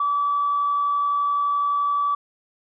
sine tone with amplitude modulation, 1151 Hz, D6, 35 cents flat, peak -17 dBFS, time 0-2.15 s, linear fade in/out 5 ms, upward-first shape sine, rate 71.7 Hz, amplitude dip 25%, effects tanh soft clip ceiling -13 dBFS

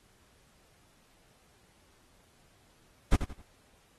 brown noise with echo, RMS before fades -20 dBFS, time 3.12-3.16 s, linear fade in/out 5 ms, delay 86 ms, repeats 3, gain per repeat -10 dB, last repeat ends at 3.418 s, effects pink hiss -65 dBFS RMS until 3.98 s + AAC 32 kbps

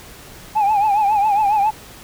sine tone with vibrato, 830.6 Hz, G#5, in tune, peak -11 dBFS, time 0.55-1.71 s, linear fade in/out 20 ms, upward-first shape triangle, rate 7.3 Hz, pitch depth 110 cents each way, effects tanh soft clip ceiling -11 dBFS + pink hiss -40 dBFS RMS until 2.03 s

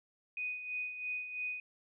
sine tone with tremolo, 2489 Hz, D#7, in tune, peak -34 dBFS, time 0.37-1.6 s, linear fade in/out 2 ms, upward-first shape sine, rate 3 Hz, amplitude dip 60%, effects none

